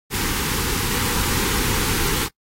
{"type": "band-stop noise", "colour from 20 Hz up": "pink", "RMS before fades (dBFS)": -22, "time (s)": [0.1, 2.29], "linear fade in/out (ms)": 50, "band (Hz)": [510, 790], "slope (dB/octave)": 96, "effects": ["noise-tail reverb RT60 0.1 s tail -23 dB re dry", "AAC 48 kbps"]}